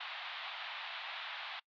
white band-pass noise, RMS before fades -44 dBFS, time 0-1.6 s, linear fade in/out 10 ms, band 680 to 3800 Hz, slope 48 dB/octave, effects noise-tail reverb RT60 0.1 s tail -24 dB re dry

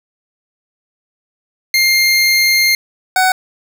25% pulse tone pair in turn, 2115 / 747.8 Hz, C7 / F#5, +18 / +18 cents, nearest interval octave + tritone, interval 1800 cents, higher first, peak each -6 dBFS, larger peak neither, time 1.74-2.75 / 3.16-3.32 s, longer first, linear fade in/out 2 ms, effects none

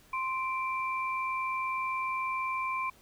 sine tone pair together, 1043.3 / 2349 Hz, C6 / D7, -5 / 0 cents, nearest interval octave + major second, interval 1405 cents, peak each -31 / -35 dBFS, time 0.13-2.9 s, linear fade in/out 5 ms, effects pink hiss -60 dBFS RMS until 3.01 s

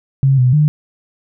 sine tone with pitch steps, 135.6 / 126 / 150.5 Hz, C#3 / B2 / D3, -38 / +35 / +43 cents, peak -8 dBFS, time 0.23-0.68 s, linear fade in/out 0 ms, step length 150 ms, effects none

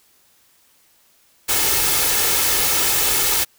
white noise with comb filter, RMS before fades -18 dBFS, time 1.48-3.45 s, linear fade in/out 20 ms, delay 2.3 ms, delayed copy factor +0.5, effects white hiss -57 dBFS RMS until 3.58 s

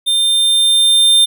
square tone with level ramp, 3600 Hz, A7, 39 cents sharp, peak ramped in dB -12 to -7 dBFS, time 0.06-1.26 s, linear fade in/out 20 ms, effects none

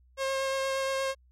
sawtooth tone with vibrato, 537 Hz, C5, 45 cents sharp, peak -24 dBFS, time 0.17-1.15 s, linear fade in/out 50 ms, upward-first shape triangle, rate 8.5 Hz, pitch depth 13 cents each way, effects added 62 Hz sine -58 dBFS peak until 1.31 s + low-pass 9000 Hz 12 dB/octave

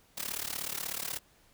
white noise with amplitude modulation, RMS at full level -33 dBFS, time 0.17-1.19 s, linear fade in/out 10 ms, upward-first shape sine, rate 36.4 Hz, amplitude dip 90%, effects pink hiss -64 dBFS RMS until 1.53 s

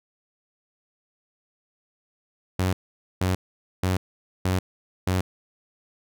sawtooth tone bursts, 92.5 Hz, F#2, in tune, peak -17 dBFS, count 5, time 2.59-5.21 s, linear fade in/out 5 ms, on 140 ms, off 480 ms, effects none

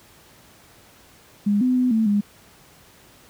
sine tone with pitch steps, 204.6 / 253.2 / 251.6 / 222 / 204.8 Hz, G#3 / B3 / B3 / A3 / G#3, -26 / +43 / +32 / +16 / -24 cents, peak -16 dBFS, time 1.46-2.21 s, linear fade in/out 10 ms, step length 150 ms, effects pink hiss -51 dBFS RMS until 3.29 s + high-pass 60 Hz 12 dB/octave

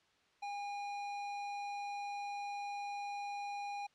square tone, 812 Hz, G#5, 39 cents flat, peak -40 dBFS, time 0.42-3.87 s, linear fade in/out 10 ms, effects white hiss -71 dBFS RMS until 3.94 s + low-pass 4000 Hz 12 dB/octave

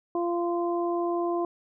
harmonic tone, 345.2 Hz, F4, 20 cents flat, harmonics 1 / 2 / 3, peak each -26 / -31 / -34 dBFS, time 0.15-1.45 s, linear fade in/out 2 ms, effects none

